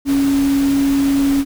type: tone in noise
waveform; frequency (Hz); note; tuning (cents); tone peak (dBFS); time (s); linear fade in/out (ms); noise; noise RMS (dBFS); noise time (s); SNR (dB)
sine; 277.2; C#4; 0; -12; 0.05-1.45; 50; pink; -28; 0.05-1.45; +13
effects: none